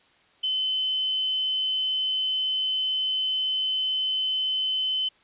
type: tone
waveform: sine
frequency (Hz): 3049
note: G7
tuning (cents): -49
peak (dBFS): -23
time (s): 0.43-5.09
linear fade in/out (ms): 10
effects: white hiss -60 dBFS RMS until 5.23 s + resampled to 8000 Hz